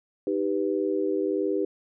sine chord, Eb augmented, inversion none, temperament equal, 311.1 / 392 / 493.9 Hz, Eb4 / G4 / B4, 0 / 0 / 0 cents, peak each -28 / -26 / -30 dBFS, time 0.27-1.65 s, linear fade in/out 2 ms, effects none

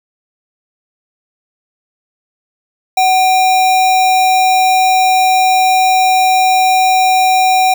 sine tone with sample-and-hold, 749 Hz, F#5, 21 cents sharp, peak -7 dBFS, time 2.97-7.74 s, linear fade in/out 5 ms, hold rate 3150 Hz, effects none

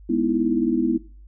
sine chord, E major seventh, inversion first, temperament equal, 207.7 / 246.9 / 311.1 / 329.6 Hz, G#3 / B3 / D#4 / E4, 0 / 0 / 0 / 0 cents, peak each -27 / -22 / -27 / -22 dBFS, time 0.09-0.98 s, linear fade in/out 10 ms, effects noise-tail reverb RT60 0.4 s tail -20 dB re dry + added 50 Hz sine -42 dBFS peak until 1.27 s

